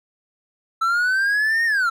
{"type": "linear two-way sweep", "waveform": "triangle", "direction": "up then down", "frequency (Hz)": [1318.5, 1864.7, 1318.5], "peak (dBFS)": -15, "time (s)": [0.81, 1.9], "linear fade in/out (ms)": 10, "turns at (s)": 1.65, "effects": []}